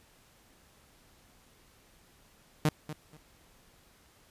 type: tone with echo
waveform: sawtooth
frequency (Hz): 153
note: D#3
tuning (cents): -29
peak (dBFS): -19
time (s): 2.65-2.69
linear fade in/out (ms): 2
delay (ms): 240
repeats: 2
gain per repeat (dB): -14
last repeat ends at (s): 3.17
effects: pink hiss -62 dBFS RMS until 4.3 s + resampled to 32000 Hz